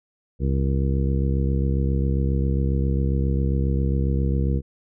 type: harmonic tone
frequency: 67.4 Hz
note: C#2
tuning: 48 cents flat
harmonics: 1 / 2 / 3 / 4 / 5 / 6 / 7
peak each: -21 / -24 / -28 / -35 / -33 / -38 / -34 dBFS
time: 0.39-4.62 s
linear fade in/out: 50 ms
effects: none